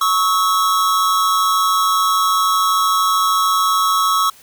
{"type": "tone pair together", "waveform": "square", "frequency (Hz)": [1108.7, 1295.5], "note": ["C#6", "E6"], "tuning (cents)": [0, -30], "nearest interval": "minor third", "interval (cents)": 270, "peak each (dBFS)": -17, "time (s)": [0.01, 4.3], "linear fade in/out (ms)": 5, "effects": ["white hiss -46 dBFS RMS until 4.42 s"]}